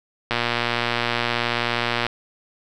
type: click train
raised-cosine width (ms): 0.3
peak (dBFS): -5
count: 210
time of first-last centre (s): 0.31-2.066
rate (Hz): 119
effects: none